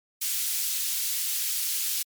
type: high-pass noise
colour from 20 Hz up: white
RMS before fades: -28 dBFS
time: 0.21-2.03 s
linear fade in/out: 10 ms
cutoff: 3100 Hz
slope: 12 dB/octave
effects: MP3 96 kbps